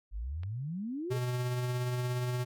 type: exponential sweep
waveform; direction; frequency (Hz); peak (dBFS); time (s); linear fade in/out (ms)
sine; up; 46.25 to 450.5; -34; 0.11-1.19; 50
type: click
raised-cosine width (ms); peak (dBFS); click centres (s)
0.3; -34; 0.434
type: tone with tremolo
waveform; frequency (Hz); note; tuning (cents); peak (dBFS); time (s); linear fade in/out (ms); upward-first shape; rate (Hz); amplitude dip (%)
square; 124.1; B2; +9; -30; 1.1-2.45; 20; triangle; 17; 30
effects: none